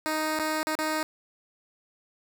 10% pulse tone with dropouts, 311.1 Hz, D#4, in tune, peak -18 dBFS, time 0.06-1.03 s, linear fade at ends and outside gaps 0 ms, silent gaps 0.391-0.397 / 0.63-0.67 / 0.753-0.789 s, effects none

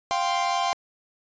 45% pulse chord, F suspended second, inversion none, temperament equal, 698.5 / 784 / 1046.5 Hz, F5 / G5 / C6, 0 / 0 / 0 cents, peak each -27 dBFS, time 0.11-0.73 s, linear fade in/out 0 ms, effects resampled to 16000 Hz

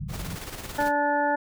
white low-pass noise, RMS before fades -34 dBFS, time 0-0.36 s, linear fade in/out 10 ms, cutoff 200 Hz, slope 96 dB/octave
pink noise with tremolo, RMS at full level -36 dBFS, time 0.08-0.92 s, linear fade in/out 50 ms, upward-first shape square, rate 18 Hz, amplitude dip 45%
harmonic tone, 290.6 Hz, D4, 18 cents flat, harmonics 1 / 2 / 3 / 5 / 6, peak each -30 / -27 / -24 / -31 / -31 dBFS, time 0.78-1.36 s, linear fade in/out 10 ms
effects none

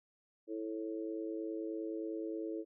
harmonic tone, 109.6 Hz, A2, 6 cents flat, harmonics 3 / 4 / 5, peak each -39 / -42 / -47 dBFS, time 0.47-2.65 s, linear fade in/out 50 ms, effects none

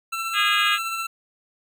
25% pulse tone with tremolo, 1341 Hz, E6, 29 cents sharp, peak -21 dBFS, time 0.12-1.07 s, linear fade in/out 10 ms, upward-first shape sine, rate 15 Hz, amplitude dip 30%
harmonic tone, 411.1 Hz, G#4, 18 cents flat, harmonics 3 / 4 / 5 / 6 / 7 / 8 / 9, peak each -24 / -24 / -29 / -26 / -25 / -29 / -30 dBFS, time 0.33-0.79 s, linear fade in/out 50 ms
effects none

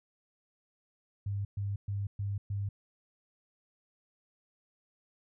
sine tone bursts, 100.3 Hz, G2, 40 cents sharp, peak -31 dBFS, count 5, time 1.26-2.69 s, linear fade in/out 5 ms, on 190 ms, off 120 ms, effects none

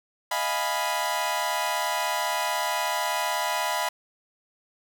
sawtooth chord, F half-diminished seventh, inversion third, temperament equal, 622.3 / 698.5 / 830.6 / 987.8 Hz, Eb5 / F5 / Ab5 / Cb6, 0 / 0 / 0 / 0 cents, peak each -29 / -28 / -28 / -24 dBFS, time 0.31-3.89 s, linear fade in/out 5 ms, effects none

